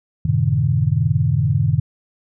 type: chord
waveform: sine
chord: F# diminished seventh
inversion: none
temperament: equal with one note detuned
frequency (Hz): 92.5 / 110 / 130.81 / 152.89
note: F#2 / A2 / C3 / Eb3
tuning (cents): 0 / 0 / 0 / -30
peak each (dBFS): -22 / -20 / -19 / -19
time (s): 0.25-1.8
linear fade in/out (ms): 5
effects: none